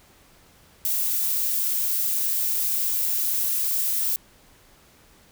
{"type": "noise", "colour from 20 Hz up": "violet", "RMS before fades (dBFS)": -24, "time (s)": [0.85, 4.16], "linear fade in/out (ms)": 0, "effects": ["pink hiss -55 dBFS RMS until 5.31 s"]}